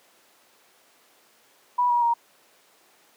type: tone with pitch steps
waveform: sine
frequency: 980 / 959.3 / 939 Hz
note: B5 / A#5 / A#5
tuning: -14 / +49 / +12 cents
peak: -18 dBFS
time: 1.78-2.14 s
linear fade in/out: 10 ms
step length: 120 ms
effects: pink hiss -58 dBFS RMS until 3.16 s + high-pass 400 Hz 12 dB/octave